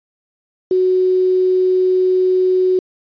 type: tone with quantisation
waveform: sine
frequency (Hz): 370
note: F#4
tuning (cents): 0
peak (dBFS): -11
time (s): 0.71-2.79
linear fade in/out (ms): 2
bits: 6
effects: resampled to 11025 Hz